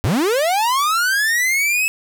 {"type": "linear sweep", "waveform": "45% pulse", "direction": "up", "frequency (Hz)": [77.3, 2614], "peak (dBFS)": -15, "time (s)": [0.04, 1.88], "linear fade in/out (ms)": 0, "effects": []}